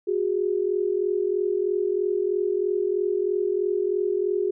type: tone pair together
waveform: sine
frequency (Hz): 366.1 / 409.2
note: F#4 / G#4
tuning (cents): -18 / -26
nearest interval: major second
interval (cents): 192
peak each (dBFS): -24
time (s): 0.07-4.51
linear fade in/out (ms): 10
effects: none